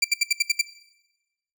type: tone bursts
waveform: 20% pulse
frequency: 2349 Hz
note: D7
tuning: in tune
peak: -12 dBFS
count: 7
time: 0.02-0.614 s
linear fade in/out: 5 ms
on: 24 ms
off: 71 ms
effects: noise-tail reverb RT60 1.0 s tail -18 dB re dry